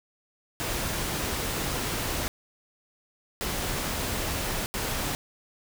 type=noise bursts at uneven times; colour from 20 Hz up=pink; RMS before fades=-30 dBFS; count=3; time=0.6-2.28 / 3.41-4.66 / 4.74-5.15 s; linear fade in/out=0 ms; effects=none